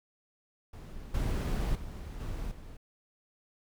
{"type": "noise with level steps", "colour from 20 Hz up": "brown", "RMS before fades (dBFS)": [-44, -30, -41, -37, -46], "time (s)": [0.73, 2.77], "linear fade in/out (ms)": 5, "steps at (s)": [1.14, 1.75, 2.2, 2.51], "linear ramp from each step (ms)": 5, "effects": []}